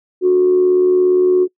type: tone with amplitude modulation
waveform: sine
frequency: 365.7 Hz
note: F#4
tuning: 20 cents flat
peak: -6 dBFS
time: 0.21-1.48 s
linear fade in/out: 50 ms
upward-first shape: sine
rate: 77.3 Hz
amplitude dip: 45%
effects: noise-tail reverb RT60 0.1 s tail -24 dB re dry + tanh soft clip ceiling -4 dBFS